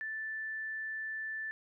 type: tone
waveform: sine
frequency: 1760 Hz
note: A6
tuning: in tune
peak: -36 dBFS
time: 0.01-1.51 s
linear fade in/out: 0 ms
effects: none